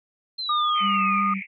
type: exponential sweep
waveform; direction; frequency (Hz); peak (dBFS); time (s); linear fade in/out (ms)
sine; down; 4186 to 2304; -27; 0.38-1.21; 10
type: tone with pitch glide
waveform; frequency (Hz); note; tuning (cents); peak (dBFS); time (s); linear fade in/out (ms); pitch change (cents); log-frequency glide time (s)
sine; 1210 to 1226.2; D#6 to D#6; -49 to -26; -20; 0.49-1.34; 5; +23; 0.62-0.72
type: band-pass noise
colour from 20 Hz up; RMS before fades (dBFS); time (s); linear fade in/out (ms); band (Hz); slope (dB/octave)
pink; -35; 0.74-1.47; 50; 2100 to 2400; 96
type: tone with vibrato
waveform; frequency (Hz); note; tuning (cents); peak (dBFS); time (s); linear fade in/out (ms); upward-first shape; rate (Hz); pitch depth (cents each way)
sine; 196; G3; 0; -26; 0.8-1.42; 50; triangle; 3; 29
effects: none